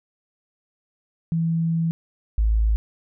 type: tone pair in turn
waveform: sine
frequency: 164.81 / 54.32 Hz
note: E3 / A1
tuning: 0 / -22 cents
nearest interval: octave + perfect fifth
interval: 1922 cents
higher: first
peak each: -19 / -16 dBFS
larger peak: second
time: 1.32-1.91 / 2.38-2.76 s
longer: first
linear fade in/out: 0 ms
effects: none